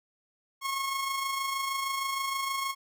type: tone with amplitude modulation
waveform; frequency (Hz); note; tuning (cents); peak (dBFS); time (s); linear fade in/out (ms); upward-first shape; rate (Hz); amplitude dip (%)
sawtooth; 1088; C#6; -33; -24; 0.61-2.75; 50; sine; 26.4; 40
effects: none